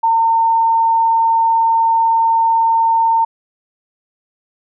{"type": "tone", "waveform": "sine", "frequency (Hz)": 909, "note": "A#5", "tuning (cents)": -44, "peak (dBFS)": -10, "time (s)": [0.03, 3.25], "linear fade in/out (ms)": 10, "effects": []}